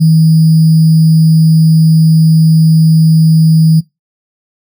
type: tone with sample-and-hold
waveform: sine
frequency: 160 Hz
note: D#3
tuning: 49 cents sharp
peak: -3 dBFS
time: 0-3.81 s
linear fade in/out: 20 ms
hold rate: 4900 Hz
effects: noise-tail reverb RT60 0.2 s tail -22 dB re dry